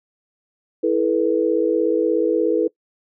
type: tone cluster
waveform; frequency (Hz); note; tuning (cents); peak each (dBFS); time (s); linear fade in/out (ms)
sine; 327.5 / 430.8 / 487.5; E4 / A4 / B4; -11 / -37 / -23; -20; 0.83-2.68; 10
effects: noise-tail reverb RT60 0.1 s tail -23 dB re dry